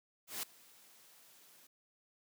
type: noise with ADSR envelope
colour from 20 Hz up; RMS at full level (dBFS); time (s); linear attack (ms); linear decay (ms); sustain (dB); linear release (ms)
white; -38; 0.27-1.67; 160; 4; -24; 4
effects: high-pass 150 Hz 12 dB/octave